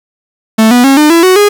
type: tone with pitch steps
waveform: 45% pulse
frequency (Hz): 220.8 / 245 / 271.8 / 301.6 / 334.7 / 371.3 / 412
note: A3 / B3 / C#4 / D4 / E4 / F#4 / G#4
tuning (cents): +6 / -14 / -34 / +46 / +26 / +6 / -14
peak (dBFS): -3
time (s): 0.58-1.49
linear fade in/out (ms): 10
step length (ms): 130
effects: 7-bit